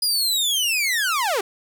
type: linear sweep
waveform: sawtooth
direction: down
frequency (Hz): 4973 to 359.1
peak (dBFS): -16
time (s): 0.02-1.41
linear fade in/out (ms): 5
effects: none